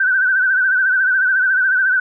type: tone with vibrato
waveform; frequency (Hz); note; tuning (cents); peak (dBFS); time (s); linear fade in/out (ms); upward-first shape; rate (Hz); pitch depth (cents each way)
sine; 1524; G6; -49; -12; 0-2; 5; triangle; 14; 84
effects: none